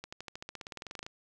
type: accelerating click train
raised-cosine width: 0.2 ms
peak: -24 dBFS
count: 19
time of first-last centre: 0.04-1.065 s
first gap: 85 ms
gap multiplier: 0.95
effects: none